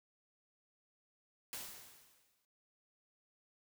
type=noise with exponential decay; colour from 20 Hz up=white; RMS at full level=-43 dBFS; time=1.53-2.45 s; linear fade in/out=0 ms; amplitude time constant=200 ms; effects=noise-tail reverb RT60 0.1 s tail -20 dB re dry